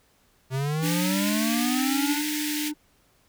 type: linear sweep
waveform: square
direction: up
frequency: 128.4 to 300 Hz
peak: -25 dBFS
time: 0.5-2.23 s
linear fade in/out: 50 ms
type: high-pass noise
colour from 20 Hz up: pink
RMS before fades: -31 dBFS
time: 0.81-2.72 s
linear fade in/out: 50 ms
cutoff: 1700 Hz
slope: 48 dB/octave
type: tone with pitch glide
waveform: triangle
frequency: 295.3 to 300.3 Hz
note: D4 to D4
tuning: +10 to +39 cents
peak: -26 dBFS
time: 0.82-2.74 s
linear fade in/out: 20 ms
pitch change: +29 cents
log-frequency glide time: 1.37-1.89 s
effects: pink hiss -63 dBFS RMS until 3.28 s